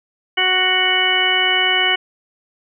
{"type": "harmonic tone", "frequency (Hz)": 370.4, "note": "F#4", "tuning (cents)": 2, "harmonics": [1, 2, 3, 4, 5, 6, 8], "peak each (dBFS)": [-26, -24, -28, -24, -22, -19, -17], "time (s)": [0.37, 1.96], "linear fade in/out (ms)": 10, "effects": []}